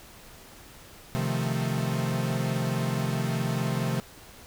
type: chord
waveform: 45% pulse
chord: F dominant seventh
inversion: second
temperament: equal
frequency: 130.81 / 155.56 / 174.61 / 220 Hz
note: C3 / Eb3 / F3 / A3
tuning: 0 / 0 / 0 / 0 cents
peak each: -29 / -32 / -33 / -33 dBFS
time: 1.15-4 s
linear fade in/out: 0 ms
effects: pink hiss -49 dBFS RMS until 4.46 s